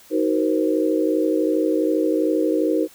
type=chord; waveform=sine; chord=C half-diminished seventh; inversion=first; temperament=just; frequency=314 / 376.7 / 470.9 / 523.3 Hz; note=Eb4 / Gb4 / Bb4 / C5; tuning=+16 / +31 / +18 / 0 cents; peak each=-20 / -24 / -23 / -25 dBFS; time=0.1-2.88 s; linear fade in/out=50 ms; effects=white hiss -49 dBFS RMS until 2.94 s